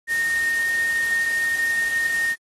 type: tone in noise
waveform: sine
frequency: 1844 Hz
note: A#6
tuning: 19 cents flat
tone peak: -19 dBFS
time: 0.07-2.36 s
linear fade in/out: 50 ms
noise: white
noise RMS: -34 dBFS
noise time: 0.07-2.36 s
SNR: +12 dB
effects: AAC 32 kbps